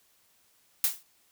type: noise with exponential decay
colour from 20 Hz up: blue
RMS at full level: -21 dBFS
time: 0.84-1.03 s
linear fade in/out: 1 ms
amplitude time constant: 40 ms
effects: white hiss -66 dBFS RMS until 1.31 s